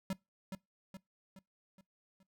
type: tone with echo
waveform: square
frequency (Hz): 190.8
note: G3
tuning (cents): -47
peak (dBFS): -34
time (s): 0.1-0.13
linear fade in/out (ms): 2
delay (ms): 420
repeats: 5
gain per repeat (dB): -6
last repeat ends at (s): 2.23
effects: noise-tail reverb RT60 0.2 s tail -22 dB re dry